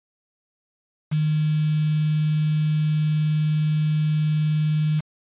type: tone with quantisation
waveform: sine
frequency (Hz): 153.2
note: D#3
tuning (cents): -27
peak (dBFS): -18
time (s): 1.11-5.01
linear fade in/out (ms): 20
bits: 6
effects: resampled to 8000 Hz